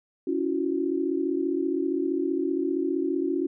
sine tone cluster, 281 / 331.8 / 367 Hz, C#4 / E4 / F#4, +24 / +11 / -14 cents, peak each -28 dBFS, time 0.27-3.47 s, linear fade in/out 5 ms, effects none

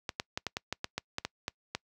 clicks, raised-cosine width 0.2 ms, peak -15 dBFS, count 12, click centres 0.092 / 0.199 / 0.375 / 0.467 / 0.569 / 0.726 / 0.844 / 0.98 / 1.184 / 1.25 / 1.481 / 1.75 s, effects noise-tail reverb RT60 0.1 s tail -26 dB re dry + high-pass 60 Hz 12 dB/octave

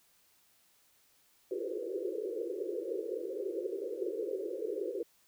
pink band-pass noise, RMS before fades -37 dBFS, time 1.51-5.03 s, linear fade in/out 5 ms, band 340 to 520 Hz, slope 96 dB/octave, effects white hiss -68 dBFS RMS until 5.27 s

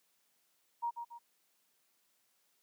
sine tone with echo, 942 Hz, A#5, 18 cents sharp, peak -32 dBFS, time 0.82-0.91 s, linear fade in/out 20 ms, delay 140 ms, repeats 2, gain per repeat -7 dB, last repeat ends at 1.19 s, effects white hiss -75 dBFS RMS until 2.62 s + high-pass 150 Hz 12 dB/octave

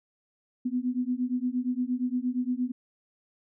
sine beating tone pair, 245.5 / 254.1 Hz, B3 / B3, -10 / +49 cents, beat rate 8.6 Hz, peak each -29 dBFS, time 0.65-2.72 s, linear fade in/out 10 ms, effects none

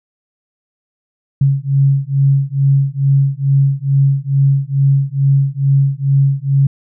sine beating tone pair, 136.8 / 139.1 Hz, C#3 / C#3, -23 / +6 cents, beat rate 2.3 Hz, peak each -13 dBFS, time 1.41-6.67 s, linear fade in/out 5 ms, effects none

